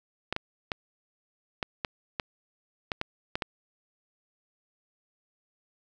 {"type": "clicks", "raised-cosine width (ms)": 0.3, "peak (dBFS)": -13, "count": 10, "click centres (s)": [0.326, 0.364, 0.718, 1.628, 1.848, 2.198, 2.918, 3.014, 3.355, 3.422], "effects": []}